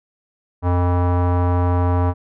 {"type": "tone with low-pass filter", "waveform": "square", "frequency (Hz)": 88.7, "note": "F2", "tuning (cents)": 27, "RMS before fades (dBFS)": -17, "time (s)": [0.62, 2.14], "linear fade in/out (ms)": 50, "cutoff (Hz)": 1000, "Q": 2.3, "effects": []}